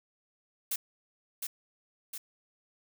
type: noise with echo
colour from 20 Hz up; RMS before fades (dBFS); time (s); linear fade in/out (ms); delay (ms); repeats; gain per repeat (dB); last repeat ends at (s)
blue; -32; 0.71-0.76; 5; 710; 2; -4; 2.18
effects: none